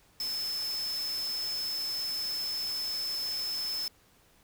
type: tone in noise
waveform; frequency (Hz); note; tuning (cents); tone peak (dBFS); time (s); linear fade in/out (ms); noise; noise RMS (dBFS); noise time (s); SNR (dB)
sine; 5250; E8; -8; -31; 0.2-3.88; 2; white; -43; 0.2-3.88; +9
effects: pink hiss -63 dBFS RMS until 4.43 s